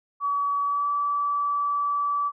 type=tone with pitch glide; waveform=sine; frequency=1138 to 1153.9 Hz; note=C#6 to D6; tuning=+45 to -31 cents; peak=-22 dBFS; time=0.2-2.32 s; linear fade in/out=50 ms; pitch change=+24 cents; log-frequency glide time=0.63-0.88 s; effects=none